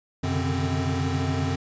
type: tone cluster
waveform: square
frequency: 91.1 / 127.9 / 142 / 149.5 / 261.3 Hz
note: F#2 / C3 / C#3 / D3 / C4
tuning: -26 / -39 / +42 / +31 / -2 cents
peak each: -28 / -33 / -33 / -32 / -30 dBFS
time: 0.23-1.56 s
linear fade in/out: 10 ms
effects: resampled to 16000 Hz